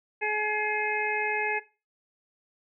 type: harmonic tone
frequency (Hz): 423.8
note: G#4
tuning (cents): +35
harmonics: 1 / 2 / 4 / 5 / 6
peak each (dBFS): -32 / -32 / -32 / -32 / -32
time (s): 0.21-1.6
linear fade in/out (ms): 20
effects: noise-tail reverb RT60 0.3 s tail -17 dB re dry

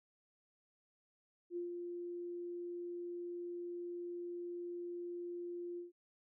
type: tone with ADSR envelope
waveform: sine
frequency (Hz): 349.2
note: F4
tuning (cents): 0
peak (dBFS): -37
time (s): 1.5-5.92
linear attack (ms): 65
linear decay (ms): 130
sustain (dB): -4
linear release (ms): 140
effects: none

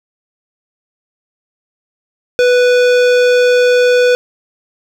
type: tone with hard clipping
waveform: sine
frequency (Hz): 493.9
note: B4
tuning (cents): 0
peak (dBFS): -9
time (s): 2.39-4.15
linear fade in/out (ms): 0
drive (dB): 17
effects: none

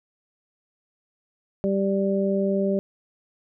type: harmonic tone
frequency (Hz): 196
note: G3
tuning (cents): 0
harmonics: 1 / 2 / 3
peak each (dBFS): -23 / -25 / -26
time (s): 1.64-2.79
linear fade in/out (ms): 0
effects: none

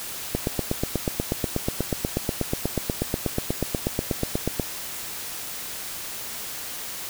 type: click train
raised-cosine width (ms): 2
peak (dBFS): -9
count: 36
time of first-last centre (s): 0.35-4.598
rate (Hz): 8.24
effects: white hiss -34 dBFS RMS until 7.09 s

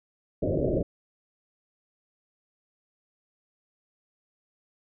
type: low-pass noise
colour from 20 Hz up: white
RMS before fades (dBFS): -26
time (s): 0.42-0.83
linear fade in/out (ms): 10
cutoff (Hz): 630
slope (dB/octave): 96
effects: none

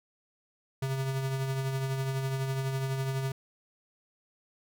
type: tone with tremolo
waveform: square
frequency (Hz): 133.9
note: C3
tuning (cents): +40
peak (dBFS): -28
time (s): 0.82-3.32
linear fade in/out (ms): 5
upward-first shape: triangle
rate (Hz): 12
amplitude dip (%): 45
effects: none

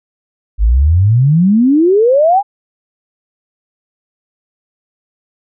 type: exponential sweep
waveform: sine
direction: up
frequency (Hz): 48.87 to 837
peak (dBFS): -6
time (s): 0.58-2.43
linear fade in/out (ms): 50
effects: none

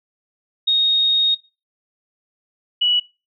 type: tone pair in turn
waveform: sine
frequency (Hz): 3729 / 2939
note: A#7 / F#7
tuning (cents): 0 / -12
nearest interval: major third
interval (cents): 412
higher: first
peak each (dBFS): -13 / -14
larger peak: first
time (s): 0.67-1.35 / 2.81-3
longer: first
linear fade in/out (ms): 10
effects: noise-tail reverb RT60 0.3 s tail -22 dB re dry

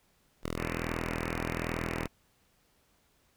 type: tone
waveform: 5% pulse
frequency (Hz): 41.2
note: E1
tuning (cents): 0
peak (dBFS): -22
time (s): 0.43-2.08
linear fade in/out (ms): 10
type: low-pass noise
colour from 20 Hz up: white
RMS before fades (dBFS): -40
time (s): 0.56-2.08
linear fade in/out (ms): 50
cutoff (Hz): 2600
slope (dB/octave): 96
effects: pink hiss -69 dBFS RMS until 3.36 s

